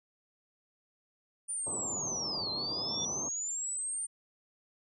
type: linear two-way sweep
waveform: sine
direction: down then up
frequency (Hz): 9397 to 4087 to 9030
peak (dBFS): -33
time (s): 1.48-4.07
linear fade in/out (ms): 20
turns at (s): 2.51
type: low-pass noise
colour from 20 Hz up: pink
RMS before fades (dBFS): -40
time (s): 1.66-3.29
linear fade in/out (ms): 10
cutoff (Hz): 1200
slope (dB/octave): 96
type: tone with exponential growth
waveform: sine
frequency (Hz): 3511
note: A7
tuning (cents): -4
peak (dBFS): -33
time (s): 2.45-3.05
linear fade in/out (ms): 2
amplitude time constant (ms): 130
effects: high-pass 150 Hz 12 dB/octave